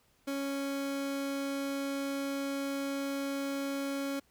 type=tone; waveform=30% pulse; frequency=276.9 Hz; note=C#4; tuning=2 cents flat; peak=-30 dBFS; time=0.27-4.2 s; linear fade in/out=10 ms; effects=pink hiss -69 dBFS RMS until 4.3 s